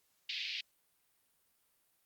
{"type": "band-pass noise", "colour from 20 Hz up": "pink", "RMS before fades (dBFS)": -40, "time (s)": [0.29, 0.61], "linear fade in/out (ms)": 5, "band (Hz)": [2200, 4700], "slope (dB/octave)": 48, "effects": ["white hiss -75 dBFS RMS until 2.05 s", "Opus 48 kbps"]}